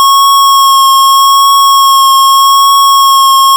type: tone with vibrato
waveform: square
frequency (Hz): 1093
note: C#6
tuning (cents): -25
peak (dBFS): -3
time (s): 0-3.56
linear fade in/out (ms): 0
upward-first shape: triangle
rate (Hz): 0.82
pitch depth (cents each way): 18
effects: none